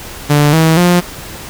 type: tone with pitch steps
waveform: sawtooth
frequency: 146.83 / 161.05 / 176.64 Hz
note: D3 / E3 / F3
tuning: 0 / -40 / +20 cents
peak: -3 dBFS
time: 0.29-1.01 s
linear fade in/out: 20 ms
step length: 240 ms
effects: pink hiss -29 dBFS RMS until 1.49 s